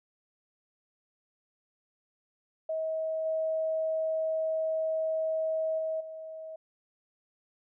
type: tone with level steps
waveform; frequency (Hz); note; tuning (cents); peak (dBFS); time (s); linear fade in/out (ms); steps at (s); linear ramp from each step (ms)
sine; 638; D#5; +43; -29 / -27 / -29 / -39; 2.69-6.56; 5; 3.25 / 5.78 / 6; 10
effects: none